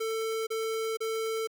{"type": "tone bursts", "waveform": "square", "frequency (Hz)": 445.4, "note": "A4", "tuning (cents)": 21, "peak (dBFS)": -30, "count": 3, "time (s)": [0, 1.474], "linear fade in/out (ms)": 10, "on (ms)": 470, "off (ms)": 32, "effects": []}